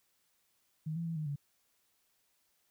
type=tone with pitch steps; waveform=sine; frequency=156.5 / 167.7 / 165 / 154.1 / 143.2 Hz; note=D#3 / E3 / E3 / D#3 / D3; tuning=+10 / +30 / +2 / -16 / -43 cents; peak=-34 dBFS; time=0.86-1.36 s; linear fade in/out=10 ms; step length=100 ms; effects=white hiss -75 dBFS RMS until 2.7 s